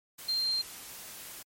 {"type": "tone in noise", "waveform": "sine", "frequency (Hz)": 4179, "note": "C8", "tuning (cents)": -3, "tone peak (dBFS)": -27, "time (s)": [0.28, 0.62], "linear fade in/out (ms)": 10, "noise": "white", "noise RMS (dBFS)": -45, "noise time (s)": [0.18, 1.43], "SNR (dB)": 15, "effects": ["MP3 64 kbps"]}